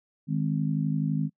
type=harmonic tone; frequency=51.91 Hz; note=G#1; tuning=in tune; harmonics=3 / 4 / 5; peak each=-26 / -30 / -31 dBFS; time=0.27-1.3 s; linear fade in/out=50 ms; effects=noise-tail reverb RT60 0.1 s tail -26 dB re dry